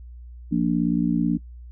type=chord; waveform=sine; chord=Bb major; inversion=second; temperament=just; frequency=174.81 / 233.1 / 291.4 Hz; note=F3 / Bb3 / D4; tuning=+2 / 0 / -13 cents; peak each=-23 dBFS; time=0.51-1.38 s; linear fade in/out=20 ms; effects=noise-tail reverb RT60 0.1 s tail -22 dB re dry + added 60 Hz sine -38 dBFS peak until 1.71 s